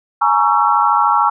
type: chord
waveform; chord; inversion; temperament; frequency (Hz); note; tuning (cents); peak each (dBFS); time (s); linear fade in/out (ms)
sine; A# half-diminished seventh; third; just; 839.1 / 932.3 / 1118.8 / 1342.6; G#5 / A#5 / C#6 / E6; +18 / 0 / +16 / +31; -16; 0.21-1.3; 10
effects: none